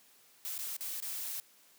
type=noise with dropouts; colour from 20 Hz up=blue; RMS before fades=-39 dBFS; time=0.45-1.4 s; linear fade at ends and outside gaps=0 ms; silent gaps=0.579-0.589 / 0.766-0.808 / 1.002-1.023 s; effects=white hiss -63 dBFS RMS until 1.78 s + high-pass 150 Hz 12 dB/octave